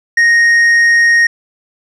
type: tone with tanh clipping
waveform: sine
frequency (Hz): 1864.7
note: A#6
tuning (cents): 0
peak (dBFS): -7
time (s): 0.17-1.27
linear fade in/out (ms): 5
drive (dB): 5
effects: none